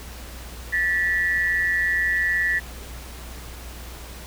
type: tone pair together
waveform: sine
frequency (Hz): 1760 / 1939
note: A6 / B6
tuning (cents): 0 / -32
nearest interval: major second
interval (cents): 168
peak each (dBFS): -22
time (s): 0.72-2.6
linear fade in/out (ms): 20
effects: added 60 Hz sine -37 dBFS peak until 4.26 s + pink hiss -41 dBFS RMS until 4.26 s